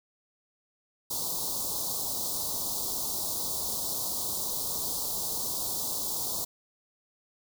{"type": "band-stop noise", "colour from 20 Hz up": "white", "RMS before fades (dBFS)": -32, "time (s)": [1.1, 6.45], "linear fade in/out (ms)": 10, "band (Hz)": [1100, 3800], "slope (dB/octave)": 48, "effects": []}